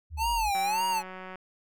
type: exponential two-way sweep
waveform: sine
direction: down then up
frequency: 85.1 to 41.2 to 85.1 Hz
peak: -33 dBFS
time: 0.1-0.52 s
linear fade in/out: 50 ms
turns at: 0.43 s
type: tone with vibrato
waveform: square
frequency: 857 Hz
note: A5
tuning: 46 cents flat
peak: -26 dBFS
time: 0.17-1.03 s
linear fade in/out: 50 ms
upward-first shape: sine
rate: 1.8 Hz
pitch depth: 170 cents each way
type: click train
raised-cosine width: 0.5 ms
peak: -27 dBFS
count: 151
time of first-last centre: 0.55-1.356 s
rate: 186 Hz
effects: none